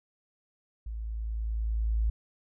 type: tone with level ramp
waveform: sine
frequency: 55 Hz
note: A1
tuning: in tune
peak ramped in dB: -34 to -23 dBFS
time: 0.86-2.1 s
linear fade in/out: 5 ms
effects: none